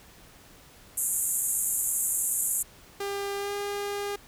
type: band-pass noise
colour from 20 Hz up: pink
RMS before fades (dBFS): -28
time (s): 0.97-2.63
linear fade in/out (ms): 10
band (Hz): 7000 to 13000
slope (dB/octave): 96
type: tone with pitch glide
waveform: sawtooth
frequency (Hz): 400 to 405.6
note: G4 to G#4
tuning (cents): +35 to -41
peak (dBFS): -26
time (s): 3-4.16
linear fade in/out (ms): 5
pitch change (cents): +24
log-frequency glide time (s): 3.37-3.53
effects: pink hiss -53 dBFS RMS until 4.27 s